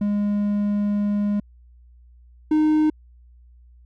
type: tone pair in turn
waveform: triangle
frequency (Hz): 205.5 / 307.9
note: G#3 / D#4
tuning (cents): -18 / -18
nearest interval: perfect fifth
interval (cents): 700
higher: second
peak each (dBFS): -17 / -13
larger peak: second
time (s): 0.01-1.4 / 2.51-2.9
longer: first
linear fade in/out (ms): 5
effects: added 60 Hz sine -47 dBFS peak until 3.85 s